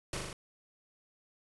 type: noise with echo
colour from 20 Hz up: pink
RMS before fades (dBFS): -36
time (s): 0.13-0.17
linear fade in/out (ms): 2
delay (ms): 40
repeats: 4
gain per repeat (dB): -2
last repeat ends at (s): 0.33
effects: resampled to 24000 Hz